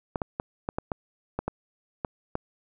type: clicks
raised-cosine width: 1 ms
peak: -14 dBFS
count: 10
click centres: 0.158 / 0.218 / 0.399 / 0.689 / 0.785 / 0.918 / 1.39 / 1.48 / 2.048 / 2.354 s
effects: none